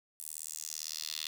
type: tone with high-pass filter sweep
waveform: 10% pulse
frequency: 77.78 Hz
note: D#2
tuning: in tune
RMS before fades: -41 dBFS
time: 0.2-1.27 s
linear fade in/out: 0 ms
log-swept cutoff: 10000 to 3600 Hz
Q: 2.4
effects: none